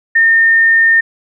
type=tone; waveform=sine; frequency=1820 Hz; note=A#6; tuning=42 cents flat; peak=-6 dBFS; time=0.15-1.01 s; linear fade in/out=10 ms; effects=none